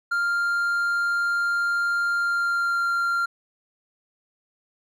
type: tone with pitch glide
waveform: triangle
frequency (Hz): 1396.9 to 1386.4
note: F6 to F6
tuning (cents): 0 to -13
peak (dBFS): -19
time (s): 0.11-3.26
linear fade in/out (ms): 10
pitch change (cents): -13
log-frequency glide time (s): 2.15-2.85
effects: none